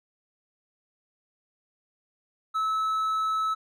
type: tone with hard clipping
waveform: sine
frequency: 1300 Hz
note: E6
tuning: 24 cents flat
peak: -25 dBFS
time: 2.54-3.55 s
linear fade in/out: 20 ms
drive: 3 dB
effects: none